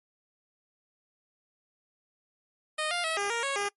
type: tone with pitch steps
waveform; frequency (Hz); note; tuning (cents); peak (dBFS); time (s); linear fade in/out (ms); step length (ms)
10% pulse; 617 / 701 / 645 / 404.2 / 467 / 551 / 405.4; D#5 / F5 / E5 / G#4 / A#4 / C#5 / G#4; -15 / +6 / -38 / -47 / +3 / -11 / -42; -20; 2.78-3.69; 10; 130
effects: noise-tail reverb RT60 0.1 s tail -23 dB re dry + MP3 48 kbps